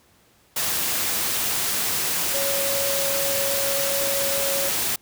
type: tone in noise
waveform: sine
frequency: 554.4 Hz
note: C#5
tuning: in tune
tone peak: -26 dBFS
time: 2.34-4.69 s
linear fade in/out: 5 ms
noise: white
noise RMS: -24 dBFS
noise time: 0.56-4.96 s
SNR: -5 dB
effects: pink hiss -58 dBFS RMS until 5.01 s + high-pass 60 Hz 12 dB/octave